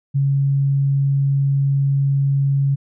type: tone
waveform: sine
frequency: 138.59 Hz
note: C#3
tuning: in tune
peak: -14 dBFS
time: 0.14-2.76 s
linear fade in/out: 20 ms
effects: none